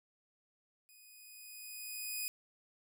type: tone with level ramp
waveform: 5% pulse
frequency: 2489 Hz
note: D#7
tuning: in tune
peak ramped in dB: -50 to -26 dBFS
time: 0.89-2.28 s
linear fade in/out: 0 ms
effects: none